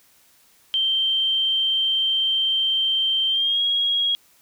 sine tone with pitch glide, 3136 to 3294 Hz, G7 to G#7, 0 to -15 cents, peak -18 dBFS, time 0.74-4.15 s, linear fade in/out 0 ms, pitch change +85 cents, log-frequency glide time 3.29-3.61 s, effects white hiss -57 dBFS RMS until 4.41 s

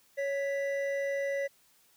triangle tone pair together, 555.9 / 1975.5 Hz, C#5 / B6, +5 / 0 cents, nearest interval octave + minor seventh, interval 2195 cents, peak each -28 / -36 dBFS, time 0.17-1.48 s, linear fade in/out 20 ms, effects white hiss -65 dBFS RMS until 1.96 s

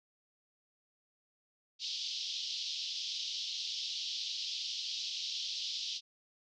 pink band-pass noise, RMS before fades -39 dBFS, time 1.79-6.01 s, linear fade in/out 50 ms, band 3100 to 5500 Hz, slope 48 dB/octave, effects none

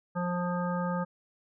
harmonic tone, 177 Hz, F3, 23 cents sharp, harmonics 1 / 3 / 5 / 7 / 9, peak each -30 / -35 / -37 / -37 / -43 dBFS, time 0.15-1.05 s, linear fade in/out 20 ms, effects none

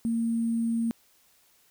sine tone with sample-and-hold, 230 Hz, A#3, 23 cents flat, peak -24 dBFS, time 0.05-0.91 s, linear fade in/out 0 ms, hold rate 8820 Hz, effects white hiss -63 dBFS RMS until 1.7 s

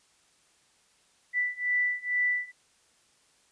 sine beating tone pair, 1975.5 / 1977.7 Hz, B6 / B6, 0 / +2 cents, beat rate 2.2 Hz, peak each -29 / -28 dBFS, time 1.33-2.52 s, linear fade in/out 50 ms, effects white hiss -65 dBFS RMS until 3.51 s + resampled to 22050 Hz

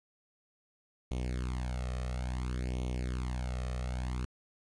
sawtooth tone with flanger, 62.4 Hz, B1, 19 cents sharp, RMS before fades -35 dBFS, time 1.11-4.25 s, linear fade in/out 0 ms, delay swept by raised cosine 0.31 to 1.61 ms, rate 0.58 Hz, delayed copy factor +0.85, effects resampled to 22050 Hz + 10-bit

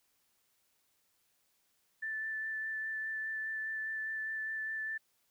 sine tone with vibrato, 1760 Hz, A6, in tune, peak -35 dBFS, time 2.02-4.98 s, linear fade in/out 10 ms, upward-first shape sine, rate 4.9 Hz, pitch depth 11 cents each way, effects white hiss -75 dBFS RMS until 5.3 s

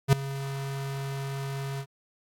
square tone with ADSR envelope, 137.3 Hz, C#3, 16 cents flat, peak -14 dBFS, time 0.08-1.86 s, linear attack 48 ms, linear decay 4 ms, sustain -18 dB, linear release 65 ms, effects AAC 48 kbps

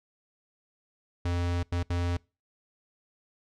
square tone bursts at uneven times, 87.31 Hz, F2, in tune, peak -27 dBFS, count 3, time 1.25-1.63 / 1.72-1.83 / 1.9-2.17 s, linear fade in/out 5 ms, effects noise-tail reverb RT60 0.3 s tail -25 dB re dry + low-pass 6000 Hz 12 dB/octave

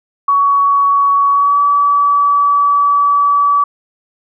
sine tone with pitch glide, 1124 to 1147 Hz, C#6 to D6, +24 to -41 cents, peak -8 dBFS, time 0.28-3.64 s, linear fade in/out 5 ms, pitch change +35 cents, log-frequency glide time 1.3-1.6 s, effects none

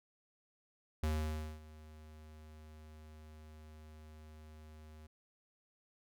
square tone with ADSR envelope, 77.4 Hz, D#2, 9 cents flat, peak -32 dBFS, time 1.03-5.07 s, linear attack 3 ms, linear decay 560 ms, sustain -21 dB, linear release 8 ms, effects none

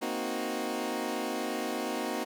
20% pulse chord, C half-diminished seventh, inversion third, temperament equal, 233.1 / 261.6 / 311.1 / 370 Hz, Bb3 / C4 / Eb4 / Gb4, 0 / 0 / 0 / 0 cents, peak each -32 dBFS, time 0.01-2.25 s, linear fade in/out 20 ms, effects none

